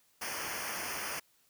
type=noise with comb filter; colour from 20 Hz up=pink; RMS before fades=-38 dBFS; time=0.21-1.2 s; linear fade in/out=10 ms; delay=0.26 ms; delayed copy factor=-0.95; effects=white hiss -69 dBFS RMS until 1.49 s